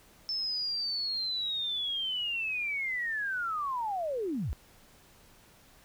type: linear sweep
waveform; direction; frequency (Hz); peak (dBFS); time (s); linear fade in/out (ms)
sine; down; 5300 to 45.45; -30; 0.29-4.53; 0
effects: pink hiss -59 dBFS RMS until 5.84 s